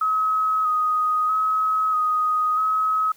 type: tone with vibrato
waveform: sine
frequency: 1263 Hz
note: D#6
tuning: 26 cents sharp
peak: -18 dBFS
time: 0.01-3.12 s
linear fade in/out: 5 ms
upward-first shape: square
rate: 0.78 Hz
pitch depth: 20 cents each way
effects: white hiss -54 dBFS RMS until 3.16 s